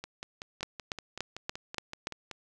two click trains, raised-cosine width 0.2 ms, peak -22 / -15 dBFS, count 13 / 6, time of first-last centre 0.04-2.313 / 0.63-2.071 s, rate 5.28 / 3.47 Hz, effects none

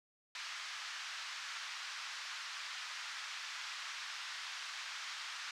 pink band-pass noise, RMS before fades -45 dBFS, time 0.35-5.51 s, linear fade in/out 2 ms, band 1200 to 5900 Hz, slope 24 dB/octave, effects none

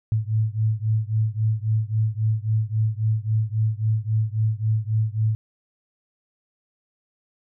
sine beating tone pair, 107.9 / 111.6 Hz, A2 / A2, -33 / +25 cents, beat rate 3.7 Hz, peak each -22 / -23 dBFS, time 0.12-5.35 s, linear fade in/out 0 ms, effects none

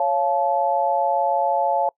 sine chord, Db augmented, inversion none, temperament just, 554.4 / 693 / 866.2 Hz, Db5 / F5 / A5, 0 / -14 / -27 cents, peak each -23 / -22 / -21 dBFS, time 0-1.89 s, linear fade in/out 2 ms, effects noise-tail reverb RT60 0.1 s tail -25 dB re dry

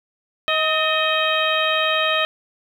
harmonic tone with a mistuned harmonic, 631 Hz, D#5, 24 cents sharp, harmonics 1 / 2 / 3 / 4 / 5 / 6, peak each -23 / -23 / -25 / -24 / -24 / -27 dBFS, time 0.48-2.25 s, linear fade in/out 0 ms, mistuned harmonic 3, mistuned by -58 cents, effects 8-bit

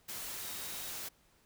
sine tone in noise, 3778 Hz, A#7, 22 cents sharp, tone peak -53 dBFS, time 0.43-0.91 s, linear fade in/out 10 ms, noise white, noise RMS -42 dBFS, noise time 0.08-1.09 s, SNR -14 dB, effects pink hiss -68 dBFS RMS until 1.45 s

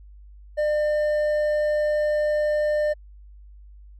sine tone with hard clipping, 601 Hz, D5, 40 cents sharp, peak -21 dBFS, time 0.57-2.94 s, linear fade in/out 20 ms, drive 5 dB, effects added 50 Hz sine -43 dBFS peak until 3.99 s

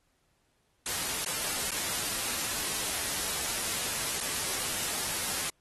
white noise with dropouts, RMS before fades -32 dBFS, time 0.86-5.5 s, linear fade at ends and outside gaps 2 ms, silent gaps 1.248-1.261 / 1.708-1.717 / 4.204-4.209 s, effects pink hiss -73 dBFS RMS until 5.6 s + AAC 32 kbps

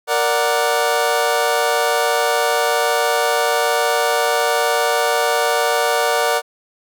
25% pulse chord, Bb augmented, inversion none, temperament equal, 466.2 / 587.3 / 740 Hz, Bb4 / D5 / F#5, 0 / 0 / 0 cents, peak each -16 dBFS, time 0.07-6.42 s, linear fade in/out 50 ms, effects none

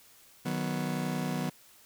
40% pulse chord, B major, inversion first, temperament just, 154.34 / 185.21 / 246.9 Hz, D#3 / F#3 / B3, -14 / +2 / 0 cents, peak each -34 dBFS, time 0.45-1.5 s, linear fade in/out 10 ms, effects white hiss -58 dBFS RMS until 1.85 s

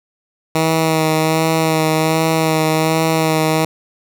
10% pulse tone with vibrato, 159.3 Hz, D#3, 41 cents sharp, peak -5 dBFS, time 0.55-3.65 s, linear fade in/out 2 ms, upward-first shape sine, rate 1.3 Hz, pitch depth 21 cents each way, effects none

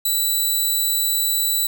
5% pulse tone, 3964 Hz, B7, 6 cents sharp, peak -10 dBFS, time 0.05-1.67 s, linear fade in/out 5 ms, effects none

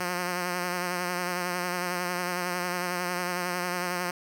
5% pulse tone with vibrato, 178.4 Hz, F3, 37 cents sharp, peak -17 dBFS, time 0-4.11 s, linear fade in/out 5 ms, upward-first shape triangle, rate 11 Hz, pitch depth 38 cents each way, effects none

